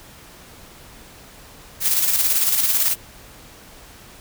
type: noise with tremolo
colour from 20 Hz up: blue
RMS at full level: -17 dBFS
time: 1.8-2.96 s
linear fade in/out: 50 ms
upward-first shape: square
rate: 18 Hz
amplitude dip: 40%
effects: pink hiss -44 dBFS RMS until 4.2 s